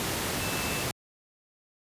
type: tone in noise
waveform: sine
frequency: 2648 Hz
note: E7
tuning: 7 cents sharp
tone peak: -37 dBFS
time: 0.41-0.83 s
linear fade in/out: 0 ms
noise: pink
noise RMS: -30 dBFS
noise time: 0-0.91 s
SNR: -10 dB
effects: high-pass 80 Hz 12 dB/octave + resampled to 32000 Hz